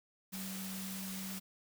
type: tone in noise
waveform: sine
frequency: 190.9 Hz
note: G3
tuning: 46 cents flat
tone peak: -42 dBFS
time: 0.32-1.4 s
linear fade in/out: 20 ms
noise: white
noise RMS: -45 dBFS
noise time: 0.32-1.4 s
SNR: 0 dB
effects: none